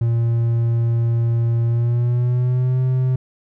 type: tone with pitch glide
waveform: triangle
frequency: 116.54 to 128.56 Hz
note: A#2 to C3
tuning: 0 to -30 cents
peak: -13 dBFS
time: 0.01-3.16 s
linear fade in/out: 5 ms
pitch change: +170 cents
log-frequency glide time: 1.66-2.8 s
effects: none